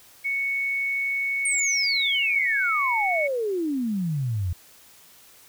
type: tone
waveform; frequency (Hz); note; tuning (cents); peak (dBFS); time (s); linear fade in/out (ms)
sine; 2217; C#7; 0; -23; 0.24-3.28; 20
type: exponential sweep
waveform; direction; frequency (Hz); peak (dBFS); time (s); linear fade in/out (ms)
sine; down; 9010 to 83.6; -23; 1.45-4.53; 5
effects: white hiss -52 dBFS RMS until 5.48 s